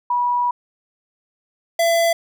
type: tone pair in turn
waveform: sine / square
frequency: 973 / 672.2 Hz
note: B5 / E5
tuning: -26 / +34 cents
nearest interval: tritone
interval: 640 cents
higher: first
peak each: -16 / -15 dBFS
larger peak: second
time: 0.1-0.51 / 1.79-2.13 s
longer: first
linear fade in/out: 5 ms
effects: none